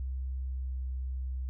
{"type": "tone with pitch glide", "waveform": "sine", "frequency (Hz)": [65, 64.4], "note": ["C2", "C2"], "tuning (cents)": [-11, -27], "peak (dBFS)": -32, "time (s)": [0, 1.49], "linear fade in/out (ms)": 0, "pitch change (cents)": -16, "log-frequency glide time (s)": [0.41, 0.74], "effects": []}